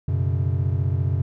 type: chord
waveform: triangle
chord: F# suspended fourth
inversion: none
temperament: equal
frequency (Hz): 92.5 / 123.47 / 138.59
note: F#2 / B2 / C#3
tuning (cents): 0 / 0 / 0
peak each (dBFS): -20 / -23 / -24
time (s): 0.08-1.22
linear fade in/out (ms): 5
effects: none